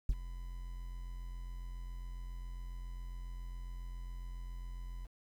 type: tone with ADSR envelope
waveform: triangle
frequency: 43.65 Hz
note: F1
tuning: in tune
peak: -22 dBFS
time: 0.09-5.07 s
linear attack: 5 ms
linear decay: 43 ms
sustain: -17 dB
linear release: 22 ms
effects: 10-bit